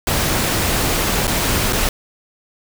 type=noise with dropouts; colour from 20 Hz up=pink; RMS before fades=-18 dBFS; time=0.07-1.89 s; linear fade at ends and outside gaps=2 ms; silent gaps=1.271-1.277 / 1.726-1.73 s; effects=none